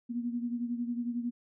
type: beating tone pair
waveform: sine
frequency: 237.5 / 248.5 Hz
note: A#3 / B3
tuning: +33 / +11 cents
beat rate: 11 Hz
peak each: -32 / -38 dBFS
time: 0.09-1.31 s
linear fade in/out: 20 ms
effects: none